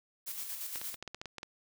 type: noise with tremolo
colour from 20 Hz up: blue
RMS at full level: -39 dBFS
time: 0.26-0.96 s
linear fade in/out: 20 ms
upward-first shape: square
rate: 8.6 Hz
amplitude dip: 40%
type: clicks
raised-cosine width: 0.2 ms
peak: -24 dBFS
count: 10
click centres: 0.758 / 0.815 / 0.943 / 1.026 / 1.077 / 1.146 / 1.215 / 1.257 / 1.383 / 1.431 s
effects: none